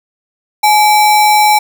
sine tone with sample-and-hold, 845 Hz, G#5, 30 cents sharp, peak -5 dBFS, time 0.63-1.59 s, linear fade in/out 10 ms, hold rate 3150 Hz, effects none

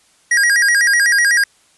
square tone with vibrato, 1757 Hz, A6, 3 cents flat, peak -11 dBFS, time 0.31-1.44 s, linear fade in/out 5 ms, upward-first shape square, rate 8 Hz, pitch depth 140 cents each way, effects white hiss -54 dBFS RMS until 1.77 s + resampled to 24000 Hz

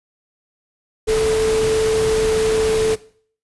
sine tone in noise, 439.2 Hz, A4, 3 cents flat, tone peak -14 dBFS, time 1.07-2.96 s, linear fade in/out 20 ms, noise pink, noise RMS -25 dBFS, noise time 1.07-2.96 s, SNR +8 dB, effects noise-tail reverb RT60 0.5 s tail -18 dB re dry + resampled to 24000 Hz

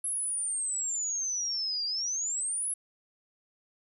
sine exponential two-way sweep, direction down then up, 11000 to 4717 to 11000 Hz, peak -29 dBFS, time 0.04-2.74 s, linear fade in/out 5 ms, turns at 1.85 s, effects none

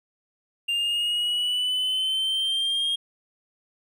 triangle linear sweep, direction up, 2791 to 3248 Hz, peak -21 dBFS, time 0.68-2.96 s, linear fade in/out 10 ms, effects none

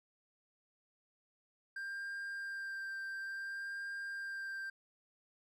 triangle tone with vibrato, 1587 Hz, G6, 21 cents sharp, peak -38 dBFS, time 1.76-4.7 s, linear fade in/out 5 ms, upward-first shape sine, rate 0.58 Hz, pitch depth 13 cents each way, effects none

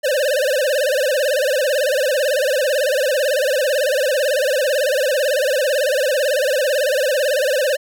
square tone with vibrato, 554.4 Hz, C#5, in tune, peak -16 dBFS, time 0.03-7.77 s, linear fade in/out 20 ms, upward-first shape sine, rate 18 Hz, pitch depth 170 cents each way, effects none

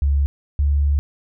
sine tone pair in turn, 70.4 / 71.67 Hz, C#2 / D2, +27 / -42 cents, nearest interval unison, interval 31 cents, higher second, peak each -14 dBFS, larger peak neither, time 0.02-0.26 / 0.59-0.99 s, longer second, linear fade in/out 0 ms, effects none

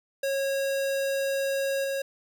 square tone with level steps, 547 Hz, C#5, 23 cents flat, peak -26 / -28 dBFS, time 0.23-2.02 s, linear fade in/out 5 ms, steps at 1.84 s, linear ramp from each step 2 ms, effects none

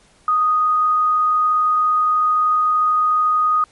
sine tone, 1243 Hz, D#6, 2 cents flat, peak -13 dBFS, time 0.28-3.64 s, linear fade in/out 2 ms, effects pink hiss -53 dBFS RMS until 3.71 s + MP3 48 kbps

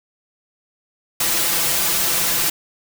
white noise with comb filter, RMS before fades -19 dBFS, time 1.2-2.5 s, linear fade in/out 5 ms, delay 5.9 ms, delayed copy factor +0.9, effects none

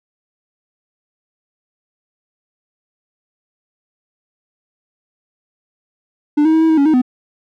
triangle tone with pitch steps, 295.8 / 317 / 320.1 / 322.9 / 317.8 / 280.8 / 313.3 / 251.6 Hz, D4 / D#4 / D#4 / E4 / D#4 / C#4 / D#4 / B3, +13 / +32 / +49 / -36 / +37 / +22 / +12 / +32 cents, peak -7 dBFS, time 6.37-7.018 s, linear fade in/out 10 ms, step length 81 ms, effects none

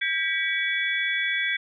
sine tone cluster, 1598 / 1953 / 2274 / 3410 Hz, G6 / B6 / C#7 / G#7, +33 / -20 / +44 / +45 cents, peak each -29 / -27 / -28 / -31 dBFS, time 0.01-1.57 s, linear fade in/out 10 ms, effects none

